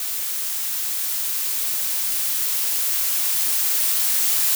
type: noise with level ramp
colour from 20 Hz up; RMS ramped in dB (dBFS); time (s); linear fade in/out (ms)
blue; -26 to -19; 0-4.55; 2
effects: none